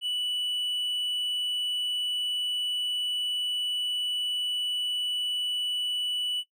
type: tone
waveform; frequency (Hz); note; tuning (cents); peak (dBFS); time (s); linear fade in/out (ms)
triangle; 2961; F#7; +1; -25; 0.01-6.44; 50
effects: noise-tail reverb RT60 0.1 s tail -17 dB re dry